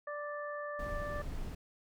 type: harmonic tone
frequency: 587.3 Hz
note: D5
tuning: in tune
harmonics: 1 / 2 / 3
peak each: -40 / -43 / -45 dBFS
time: 0.07-1.22 s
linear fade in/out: 5 ms
type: noise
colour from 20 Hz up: brown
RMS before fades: -40 dBFS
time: 0.79-1.55 s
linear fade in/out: 5 ms
effects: none